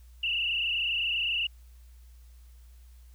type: tone with frequency modulation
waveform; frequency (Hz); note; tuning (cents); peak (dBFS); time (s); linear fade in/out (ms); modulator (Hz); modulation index
sine; 2792; F7; -1; -26; 0.23-1.47; 5; 27.7; 4.8
effects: added 60 Hz sine -49 dBFS peak until 3.14 s + white hiss -66 dBFS RMS until 3.14 s